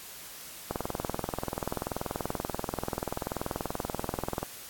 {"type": "click train", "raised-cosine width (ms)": 1, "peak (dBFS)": -16, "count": 78, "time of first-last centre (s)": [0.71, 4.43], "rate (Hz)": 20.7, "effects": ["white hiss -45 dBFS RMS until 4.69 s", "AAC 64 kbps"]}